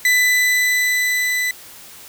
40% pulse tone with level ramp, 1995 Hz, B6, 17 cents sharp, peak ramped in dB -11 to -17 dBFS, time 0.05-1.51 s, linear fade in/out 2 ms, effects white hiss -40 dBFS RMS until 2.08 s

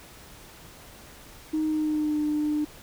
sine tone with pitch glide, 311.1 to 300.3 Hz, D#4 to D4, 0 to +39 cents, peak -22 dBFS, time 1.53-2.65 s, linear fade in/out 10 ms, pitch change -61 cents, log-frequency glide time 1.65-2.18 s, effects tanh soft clip ceiling -19 dBFS + pink hiss -48 dBFS RMS until 2.82 s

